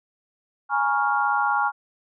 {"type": "chord", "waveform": "sine", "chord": "Bb minor seventh", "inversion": "third", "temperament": "equal with one note detuned", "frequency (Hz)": [830.6, 946.4, 1108.7, 1396.9], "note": ["Ab5", "Bb5", "Db6", "F6"], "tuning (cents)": [0, 26, 0, 0], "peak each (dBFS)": [-23, -28, -26, -24], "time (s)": [0.69, 1.72], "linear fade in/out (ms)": 50, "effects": []}